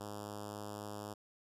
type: tone with notch filter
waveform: 5% pulse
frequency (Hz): 103.83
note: G#2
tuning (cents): 0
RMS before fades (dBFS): -45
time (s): 0-1.14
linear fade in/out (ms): 10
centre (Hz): 2200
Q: 0.67
effects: resampled to 32000 Hz